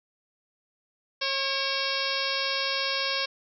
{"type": "harmonic tone with a mistuned harmonic", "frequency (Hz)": 543, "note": "C#5", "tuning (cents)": -36, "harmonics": [1, 2, 3, 4, 5, 6, 7, 8, 9, 10], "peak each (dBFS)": [-35, -35, -35, -35, -35, -35, -35, -35, -35, -35], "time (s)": [1.21, 3.26], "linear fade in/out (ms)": 10, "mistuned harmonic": 4, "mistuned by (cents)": 68, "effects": []}